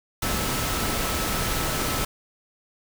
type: tone in noise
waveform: sine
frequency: 1306 Hz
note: E6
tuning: 17 cents flat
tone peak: -35 dBFS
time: 0.22-2.05 s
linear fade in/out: 5 ms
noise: pink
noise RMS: -26 dBFS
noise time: 0.22-2.05 s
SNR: -12 dB
effects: none